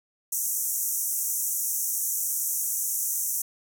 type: band-pass noise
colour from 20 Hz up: white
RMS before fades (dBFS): -28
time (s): 0.32-3.42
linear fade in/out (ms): 5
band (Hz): 5800 to 16000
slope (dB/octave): 96
effects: none